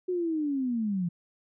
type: linear sweep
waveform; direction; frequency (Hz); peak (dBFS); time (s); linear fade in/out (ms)
sine; down; 370 to 167; -26; 0.08-1.09; 10
effects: none